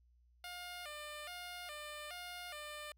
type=tone with vibrato; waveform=10% pulse; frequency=652 Hz; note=E5; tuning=19 cents flat; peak=-37 dBFS; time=0.44-2.92 s; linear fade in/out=2 ms; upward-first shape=square; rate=1.2 Hz; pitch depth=150 cents each way; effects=added 60 Hz sine -66 dBFS peak until 2.97 s